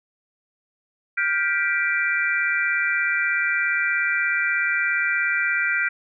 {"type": "chord", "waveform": "sine", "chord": "G dominant seventh", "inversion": "third", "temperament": "just", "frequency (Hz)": [1411.2, 1568, 1960, 2352], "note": ["F6", "G6", "B6", "D7"], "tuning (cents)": [18, 0, -14, 2], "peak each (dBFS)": -25, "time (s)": [1.17, 5.89], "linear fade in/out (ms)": 10, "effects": []}